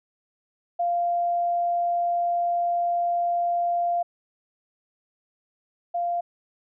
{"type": "tone pair in turn", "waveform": "sine", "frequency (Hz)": [695, 695], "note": ["F5", "F5"], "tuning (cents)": [-9, -9], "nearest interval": "unison", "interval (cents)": 0, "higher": "neither", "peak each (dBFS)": [-21, -23], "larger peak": "first", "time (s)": [[0.79, 4.03], [5.94, 6.21]], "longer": "first", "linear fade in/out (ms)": 10, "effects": []}